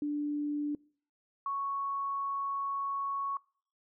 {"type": "tone pair in turn", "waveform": "sine", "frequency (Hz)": [293.7, 1108.9], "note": ["D4", "C#6"], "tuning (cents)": [0, 0], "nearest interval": "octave + major seventh", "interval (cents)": 2300, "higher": "second", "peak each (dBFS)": [-30, -31], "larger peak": "first", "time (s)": [[0.02, 0.75], [1.46, 3.37]], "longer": "second", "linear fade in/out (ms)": 2, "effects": ["noise-tail reverb RT60 0.5 s tail -25 dB re dry"]}